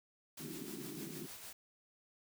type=noise with tremolo; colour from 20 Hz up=white; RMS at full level=-49 dBFS; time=0.37-1.53 s; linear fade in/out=5 ms; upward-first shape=sine; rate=6.6 Hz; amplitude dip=40%
type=band-pass noise; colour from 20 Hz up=white; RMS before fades=-47 dBFS; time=0.39-1.27 s; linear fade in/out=20 ms; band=140 to 400 Hz; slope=96 dB/octave
effects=none